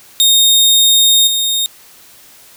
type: tone with level steps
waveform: sawtooth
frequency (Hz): 3700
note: A#7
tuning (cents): -14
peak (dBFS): -4 / -10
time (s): 0.2-1.66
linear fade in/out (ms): 0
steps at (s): 1.27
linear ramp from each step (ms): 5
effects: white hiss -42 dBFS RMS until 2.56 s